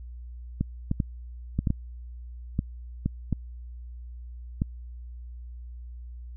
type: clicks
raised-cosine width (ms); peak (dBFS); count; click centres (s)
5; -12; 10; 0.61 / 0.914 / 1.002 / 1.59 / 1.672 / 1.704 / 2.591 / 3.06 / 3.327 / 4.619
effects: added 60 Hz sine -38 dBFS peak until 6.36 s